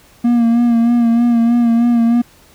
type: tone with vibrato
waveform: triangle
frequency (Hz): 235.1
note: A#3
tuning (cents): +15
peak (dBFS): -7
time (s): 0.24-2.22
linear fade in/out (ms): 10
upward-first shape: sine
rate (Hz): 3.2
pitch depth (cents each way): 36
effects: pink hiss -47 dBFS RMS until 2.54 s